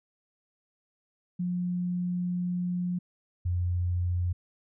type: tone pair in turn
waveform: sine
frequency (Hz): 178.2 / 88.61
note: F3 / F2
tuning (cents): +35 / +26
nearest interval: octave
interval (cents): 1209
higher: first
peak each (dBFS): -27 / -25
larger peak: second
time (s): 1.39-2.99 / 3.45-4.33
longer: first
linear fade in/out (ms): 10
effects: none